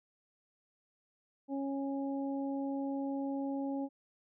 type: harmonic tone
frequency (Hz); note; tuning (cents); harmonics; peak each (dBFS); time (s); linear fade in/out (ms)
275.3; C#4; -12; 1 / 2 / 3; -34 / -42 / -45; 1.48-3.89; 50
effects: none